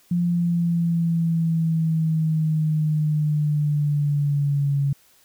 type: exponential sweep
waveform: sine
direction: down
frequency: 174.9 to 139.8 Hz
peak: -18 dBFS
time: 0.11-4.93 s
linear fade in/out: 5 ms
effects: white hiss -57 dBFS RMS until 5.24 s